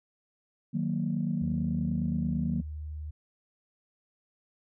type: chord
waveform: sine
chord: D# minor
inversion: none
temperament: equal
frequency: 155.56 / 185 / 233.1 Hz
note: D#3 / F#3 / A#3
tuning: 0 / 0 / 0 cents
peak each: -31 dBFS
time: 0.73-2.62 s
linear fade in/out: 20 ms
type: tone with pitch glide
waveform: sine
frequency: 77.78 to 76 Hz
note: D#2 to D#2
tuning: 0 to -40 cents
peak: -35 dBFS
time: 1.41-3.11 s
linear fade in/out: 10 ms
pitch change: -40 cents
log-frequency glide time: 2-2.53 s
effects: tanh soft clip ceiling -18 dBFS